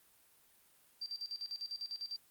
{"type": "tone with tremolo", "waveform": "sine", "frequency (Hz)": 4699, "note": "D8", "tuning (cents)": 0, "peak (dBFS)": -38, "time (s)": [1.01, 2.17], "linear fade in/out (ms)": 10, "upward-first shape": "square", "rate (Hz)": 10, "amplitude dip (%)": 80, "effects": ["white hiss -67 dBFS RMS until 2.3 s", "Opus 32 kbps"]}